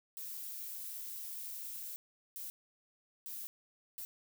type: noise bursts at uneven times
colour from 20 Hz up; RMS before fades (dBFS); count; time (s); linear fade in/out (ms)
violet; -44; 4; 0.17-1.96 / 2.36-2.5 / 3.26-3.47 / 3.98-4.05; 0
effects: none